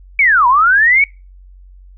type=linear two-way sweep; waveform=sine; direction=down then up; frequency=2318 to 939 to 2276 Hz; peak=-7 dBFS; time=0.19-1.04 s; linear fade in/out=2 ms; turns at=0.47 s; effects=noise-tail reverb RT60 0.3 s tail -26 dB re dry + added 46 Hz sine -37 dBFS peak until 1.97 s